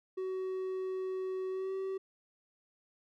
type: tone with pitch glide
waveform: triangle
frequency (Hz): 375.6 to 383.3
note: F#4 to G4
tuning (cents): +26 to -39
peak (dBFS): -32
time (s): 0.17-1.98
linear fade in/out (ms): 10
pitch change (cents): +35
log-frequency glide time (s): 1.5-1.73
effects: none